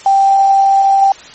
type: tone with quantisation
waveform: sine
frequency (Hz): 784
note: G5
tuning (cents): 0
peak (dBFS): -6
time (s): 0.06-1.12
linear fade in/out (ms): 2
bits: 5
effects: white hiss -35 dBFS RMS until 1.34 s + MP3 32 kbps